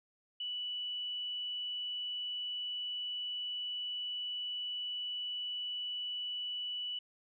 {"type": "tone", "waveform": "sine", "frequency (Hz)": 2960, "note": "F#7", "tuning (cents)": 0, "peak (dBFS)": -36, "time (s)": [0.4, 6.99], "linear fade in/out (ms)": 5, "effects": []}